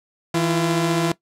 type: tone pair together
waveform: sawtooth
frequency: 163.18 / 341.2 Hz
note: E3 / F4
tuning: -17 / -40 cents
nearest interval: octave + minor second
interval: 1277 cents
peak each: -17 dBFS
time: 0.34-1.12 s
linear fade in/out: 5 ms
effects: noise-tail reverb RT60 0.1 s tail -18 dB re dry + low-pass 11000 Hz 12 dB/octave